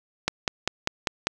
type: click train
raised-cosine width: 0.2 ms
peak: -5 dBFS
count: 6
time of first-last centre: 0.28-1.27 s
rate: 5.05 Hz
effects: none